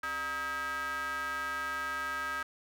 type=ring-modulated tone; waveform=square; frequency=167.8 Hz; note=E3; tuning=31 cents sharp; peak=-31 dBFS; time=0.03-2.43 s; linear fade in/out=5 ms; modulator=1440 Hz; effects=none